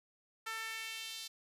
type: tone with high-pass filter sweep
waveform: sawtooth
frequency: 446.2 Hz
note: A4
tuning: 24 cents sharp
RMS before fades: -43 dBFS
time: 0.46-1.28 s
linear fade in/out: 10 ms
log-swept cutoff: 1400 to 4100 Hz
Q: 2
effects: resampled to 32000 Hz